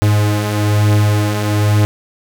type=beating tone pair; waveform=45% pulse; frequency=103.83 / 104.93 Hz; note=G#2 / G#2; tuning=0 / +18 cents; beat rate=1.1 Hz; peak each=-18 / -12 dBFS; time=0.02-1.85 s; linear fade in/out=0 ms; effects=none